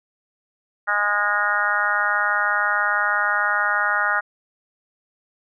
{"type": "harmonic tone", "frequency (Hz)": 206.2, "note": "G#3", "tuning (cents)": -12, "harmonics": [3, 4, 5, 6, 7, 8, 9], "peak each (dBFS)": [-32, -27, -31, -25, -21, -28, -26], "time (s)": [0.87, 4.21], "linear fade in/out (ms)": 20, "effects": []}